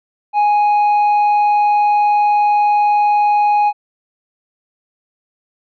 sine tone with tanh clipping, 830.6 Hz, G#5, in tune, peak -11 dBFS, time 0.33-3.73 s, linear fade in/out 50 ms, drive 4 dB, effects none

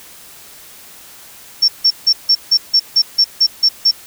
sine tone bursts, 5450 Hz, F8, 43 cents flat, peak -7 dBFS, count 11, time 1.62-3.913 s, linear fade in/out 10 ms, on 63 ms, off 160 ms, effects white hiss -39 dBFS RMS until 4.06 s

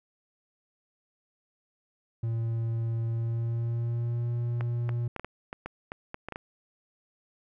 triangle tone with pitch glide, 114.6 to 119.12 Hz, A#2 to A#2, -29 to +38 cents, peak -25 dBFS, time 2.23-5.08 s, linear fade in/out 5 ms, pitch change +67 cents, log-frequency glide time 3.07-4.3 s
clicks, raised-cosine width 0.5 ms, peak -21 dBFS, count 12, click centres 4.609 / 4.892 / 5.163 / 5.196 / 5.246 / 5.529 / 5.66 / 5.919 / 6.144 / 6.286 / 6.323 / 6.359 s
effects none

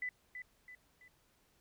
sine tone with echo, 1997 Hz, B6, 19 cents sharp, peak -36 dBFS, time 0.02-0.09 s, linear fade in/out 2 ms, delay 330 ms, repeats 3, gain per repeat -7 dB, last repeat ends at 1.08 s, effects pink hiss -72 dBFS RMS until 1.6 s

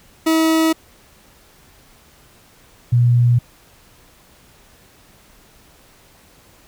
40% pulse / sine tone pair in turn, 321.5 / 120.77 Hz, E4 / B2, -43 / -38 cents, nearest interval octave + perfect fourth, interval 1695 cents, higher first, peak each -12 / -10 dBFS, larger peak second, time 0.26-0.73 / 2.92-3.39 s, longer neither, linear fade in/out 10 ms, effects pink hiss -50 dBFS RMS until 6.67 s

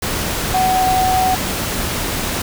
sine tone in noise, 747 Hz, F#5, 16 cents sharp, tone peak -13 dBFS, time 0.54-1.35 s, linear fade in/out 5 ms, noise pink, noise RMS -21 dBFS, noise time 0.02-2.42 s, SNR +5 dB, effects none

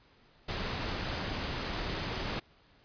pink noise, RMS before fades -35 dBFS, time 0.48-2.4 s, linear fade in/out 10 ms, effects pink hiss -63 dBFS RMS until 2.84 s + resampled to 11025 Hz

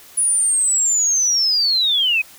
sine linear sweep, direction down, 9880 to 2468 Hz, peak -14 dBFS, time 0.17-2.22 s, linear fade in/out 10 ms, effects white hiss -44 dBFS RMS until 2.38 s

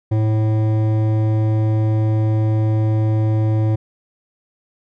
triangle tone with hard clipping, 109 Hz, A2, 16 cents flat, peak -16 dBFS, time 0.11-3.76 s, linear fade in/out 10 ms, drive 16 dB, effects none

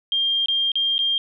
sine tone with dropouts, 3201 Hz, G7, 36 cents sharp, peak -18 dBFS, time 0.12-1.18 s, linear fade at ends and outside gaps 1 ms, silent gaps 0.459-0.484 / 0.718-0.755 / 0.981-0.99 s, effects none

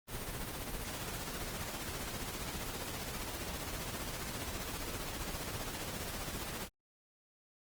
pink noise with tremolo, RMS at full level -39 dBFS, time 0.07-6.69 s, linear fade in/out 50 ms, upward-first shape triangle, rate 15 Hz, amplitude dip 45%, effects Opus 24 kbps

